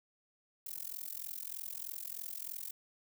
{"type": "noise with amplitude modulation", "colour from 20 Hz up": "violet", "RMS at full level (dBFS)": -39, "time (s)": [0.66, 2.71], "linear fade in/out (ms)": 5, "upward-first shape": "sine", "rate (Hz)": 43.2, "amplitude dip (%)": 100, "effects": []}